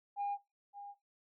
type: tone with echo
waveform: sine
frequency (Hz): 810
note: G#5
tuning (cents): -43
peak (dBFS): -32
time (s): 0.16-0.38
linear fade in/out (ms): 50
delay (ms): 570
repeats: 1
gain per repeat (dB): -13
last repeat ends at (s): 0.95
effects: noise-tail reverb RT60 0.2 s tail -19 dB re dry + tanh soft clip ceiling -31 dBFS